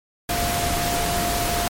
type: tone in noise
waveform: sine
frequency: 698.5 Hz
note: F5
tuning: in tune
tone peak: -25 dBFS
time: 0.29-1.68 s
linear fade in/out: 2 ms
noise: pink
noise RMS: -24 dBFS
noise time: 0.29-1.68 s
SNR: -4 dB
effects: MP3 64 kbps